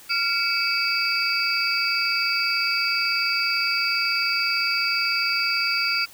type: tone cluster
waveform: sine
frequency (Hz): 1388 / 2259 / 2608 / 4613 / 4864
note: F6 / C#7 / E7 / D8 / D#8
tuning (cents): -11 / +32 / -19 / -32 / -40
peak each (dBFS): -27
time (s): 0.09-6.06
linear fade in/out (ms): 20
effects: white hiss -47 dBFS RMS until 6.13 s